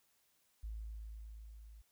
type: tone with level ramp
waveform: sine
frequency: 54.2 Hz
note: A1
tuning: 25 cents flat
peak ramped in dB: -40 to -53 dBFS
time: 0.63-1.82 s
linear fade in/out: 10 ms
effects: white hiss -75 dBFS RMS until 1.91 s